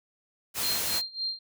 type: noise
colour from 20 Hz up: white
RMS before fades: -30 dBFS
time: 0.54-1.02 s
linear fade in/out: 50 ms
type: tone with tremolo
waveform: sine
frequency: 4186 Hz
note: C8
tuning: in tune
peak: -27 dBFS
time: 0.63-1.39 s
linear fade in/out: 5 ms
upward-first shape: sine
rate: 3.6 Hz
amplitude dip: 90%
effects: none